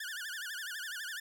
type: tone with vibrato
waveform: sawtooth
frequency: 1604 Hz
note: G6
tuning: 39 cents sharp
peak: -35 dBFS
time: 0-1.2 s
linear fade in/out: 5 ms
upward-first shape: sine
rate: 12 Hz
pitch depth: 200 cents each way
effects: none